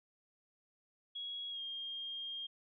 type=tone with pitch glide; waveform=sine; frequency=3322 to 3220 Hz; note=G#7 to G7; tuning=0 to +46 cents; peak=-40 dBFS; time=1.15-2.47 s; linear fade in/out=10 ms; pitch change=-54 cents; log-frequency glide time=1.5-1.61 s; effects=none